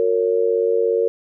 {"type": "tone with amplitude modulation", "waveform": "sine", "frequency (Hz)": 460, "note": "A#4", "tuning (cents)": -23, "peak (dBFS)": -11, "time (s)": [0, 1.08], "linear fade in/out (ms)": 0, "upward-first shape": "sine", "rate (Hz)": 97.1, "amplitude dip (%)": 90, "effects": []}